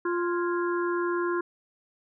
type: harmonic tone with a mistuned harmonic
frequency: 349.2 Hz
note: F4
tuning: in tune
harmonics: 1 / 3 / 4 / 5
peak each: -26 / -32 / -35 / -38 dBFS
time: 0.05-1.41 s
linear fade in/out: 5 ms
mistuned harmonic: 5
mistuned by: -90 cents
effects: none